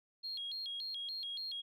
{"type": "tone with vibrato", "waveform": "sine", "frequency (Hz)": 3729, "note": "A#7", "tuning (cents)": 0, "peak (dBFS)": -38, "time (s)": [0.23, 1.62], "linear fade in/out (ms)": 20, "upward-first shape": "square", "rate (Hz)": 3.5, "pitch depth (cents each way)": 220, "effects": ["tanh soft clip ceiling -34 dBFS"]}